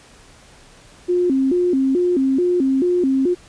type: tone with vibrato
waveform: sine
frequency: 308.4 Hz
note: D#4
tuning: 15 cents flat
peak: -14 dBFS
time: 1.08-3.35 s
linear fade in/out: 20 ms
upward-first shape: square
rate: 2.3 Hz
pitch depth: 250 cents each way
effects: pink hiss -47 dBFS RMS until 3.48 s + resampled to 22050 Hz